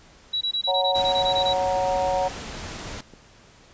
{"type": "tone bursts", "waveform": "sine", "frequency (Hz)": 3902, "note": "B7", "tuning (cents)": -22, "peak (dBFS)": -22, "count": 12, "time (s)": [0.33, 1.534], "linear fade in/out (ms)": 10, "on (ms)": 82, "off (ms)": 20}
{"type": "chord", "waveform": "sine", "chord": "F# major", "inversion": "second", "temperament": "equal", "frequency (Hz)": [554.4, 740, 932.3], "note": ["C#5", "F#5", "A#5"], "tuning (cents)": [0, 0, 0], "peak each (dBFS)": [-24, -24, -28], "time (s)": [0.67, 2.29], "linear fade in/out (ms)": 20}
{"type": "noise", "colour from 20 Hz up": "pink", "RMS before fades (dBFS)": -35, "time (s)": [0.95, 3.01], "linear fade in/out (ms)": 5}
{"type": "clicks", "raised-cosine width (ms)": 2, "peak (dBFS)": -31, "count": 3, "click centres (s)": [2.067, 2.969, 3.137]}
{"effects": ["pink hiss -52 dBFS RMS until 3.73 s", "resampled to 16000 Hz"]}